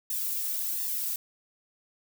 violet noise with flanger, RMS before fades -31 dBFS, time 0.1-1.16 s, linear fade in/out 2 ms, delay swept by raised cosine 1.1 to 2.3 ms, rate 1.4 Hz, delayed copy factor +0.7, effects none

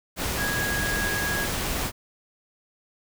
sine tone in noise, 1651 Hz, G#6, 11 cents flat, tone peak -27 dBFS, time 0.36-1.48 s, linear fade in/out 50 ms, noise pink, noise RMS -28 dBFS, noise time 0.16-1.92 s, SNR -2 dB, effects none

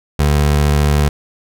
25% pulse tone with vibrato, 73.42 Hz, D2, in tune, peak -7 dBFS, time 0.19-1.09 s, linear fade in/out 5 ms, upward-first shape sine, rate 15 Hz, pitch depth 13 cents each way, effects none

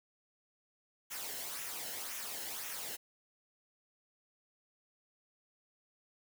white noise with flanger, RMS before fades -42 dBFS, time 1.1-2.97 s, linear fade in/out 20 ms, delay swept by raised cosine 0.22 to 0.86 ms, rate 1.9 Hz, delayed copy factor -0.55, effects none

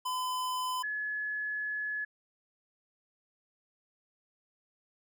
square / sine tone pair in turn, 1013 / 1703.7 Hz, B5 / G#6, +44 / +44 cents, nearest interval major sixth, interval 900 cents, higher second, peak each -32 / -32 dBFS, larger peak neither, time 0.05-0.83 / 0.83-2.05 s, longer second, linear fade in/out 10 ms, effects none

